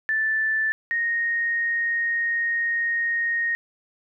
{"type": "tone pair in turn", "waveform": "sine", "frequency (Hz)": [1760, 1862.2], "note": ["A6", "A#6"], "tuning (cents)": [0, -2], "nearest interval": "minor second", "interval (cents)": 98, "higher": "second", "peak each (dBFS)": [-20, -21], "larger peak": "first", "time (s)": [[0.09, 0.72], [0.91, 3.55]], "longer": "second", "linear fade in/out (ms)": 0, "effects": []}